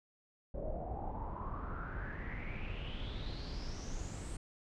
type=noise with low-pass filter sweep; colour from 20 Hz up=brown; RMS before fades=-41 dBFS; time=0.54-4.37 s; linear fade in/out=5 ms; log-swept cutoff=560 to 8700 Hz; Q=7.4; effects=none